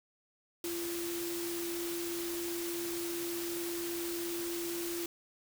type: tone in noise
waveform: sine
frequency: 342.7 Hz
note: F4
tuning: 33 cents flat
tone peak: -36 dBFS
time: 0.64-5.06 s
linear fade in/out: 2 ms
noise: white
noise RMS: -41 dBFS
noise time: 0.64-5.06 s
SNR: +2 dB
effects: none

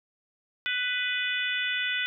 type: harmonic tone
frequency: 496.4 Hz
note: B4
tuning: 9 cents sharp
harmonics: 3 / 4 / 5 / 6 / 7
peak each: -31 / -32 / -33 / -34 / -34 dBFS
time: 0.66-2.06 s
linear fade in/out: 0 ms
effects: none

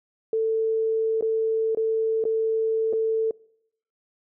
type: tone with dropouts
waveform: sine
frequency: 444.6 Hz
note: A4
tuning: 18 cents sharp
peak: -20 dBFS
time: 0.33-3.31 s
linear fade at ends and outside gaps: 2 ms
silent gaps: 1.21-1.224 / 1.749-1.772 / 2.24-2.252 / 2.928-2.933 s
effects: noise-tail reverb RT60 0.7 s tail -24 dB re dry

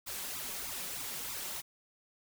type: noise with flanger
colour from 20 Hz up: white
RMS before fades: -40 dBFS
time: 0.06-1.62 s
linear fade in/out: 20 ms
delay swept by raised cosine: 0.81 to 5.41 ms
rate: 3.2 Hz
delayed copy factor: +1
effects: none

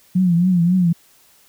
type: tone with vibrato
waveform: sine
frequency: 177.2 Hz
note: F3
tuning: 25 cents sharp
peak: -12 dBFS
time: 0.15-0.93 s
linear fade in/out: 10 ms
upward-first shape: triangle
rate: 3.7 Hz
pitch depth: 110 cents each way
effects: white hiss -53 dBFS RMS until 1.48 s

